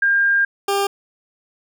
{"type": "tone pair in turn", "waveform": ["sine", "20% pulse"], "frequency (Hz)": [1605, 398.7], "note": ["G6", "G4"], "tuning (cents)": [40, 29], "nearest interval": "2 octaves", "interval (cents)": 2411, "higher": "first", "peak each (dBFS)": [-13, -12], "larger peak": "second", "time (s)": [[0.02, 0.45], [0.68, 0.87]], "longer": "first", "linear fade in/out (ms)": 5, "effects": []}